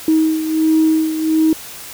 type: beating tone pair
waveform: sine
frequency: 316.4 / 317.8 Hz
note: D#4 / D#4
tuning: +29 / +37 cents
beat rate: 1.4 Hz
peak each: -12 / -18 dBFS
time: 0.08-1.53 s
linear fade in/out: 2 ms
effects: tanh soft clip ceiling -4 dBFS + white hiss -33 dBFS RMS until 1.93 s